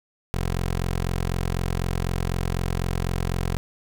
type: tone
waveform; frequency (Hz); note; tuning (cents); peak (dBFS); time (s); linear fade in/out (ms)
15% pulse; 44; F1; +14; -17; 0.34-3.57; 0
effects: none